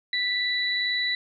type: tone pair together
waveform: sine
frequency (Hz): 1975.5 / 3951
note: B6 / B7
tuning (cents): 0 / 0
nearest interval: octave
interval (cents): 1200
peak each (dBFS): -26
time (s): 0.13-1.15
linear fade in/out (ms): 2
effects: none